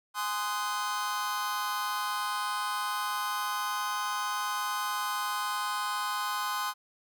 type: chord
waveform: 45% pulse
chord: Ab dominant seventh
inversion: none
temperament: just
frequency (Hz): 830.6 / 1038.3 / 1245.9 / 1495.1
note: Ab5 / C6 / Eb6 / Gb6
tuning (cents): 0 / -14 / +2 / +18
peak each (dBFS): -38 / -33 / -36 / -38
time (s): 0.14-6.74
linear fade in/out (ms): 50
effects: none